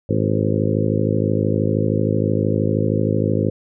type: harmonic tone with a mistuned harmonic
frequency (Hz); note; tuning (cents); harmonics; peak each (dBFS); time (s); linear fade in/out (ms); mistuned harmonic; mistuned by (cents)
53; G#1; +36; 2 / 3 / 4 / 5 / 6 / 7 / 8 / 9 / 10; -21 / -23 / -24 / -25 / -26 / -26 / -27 / -28 / -28; 0.09-3.5; 5; 9; +32
effects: none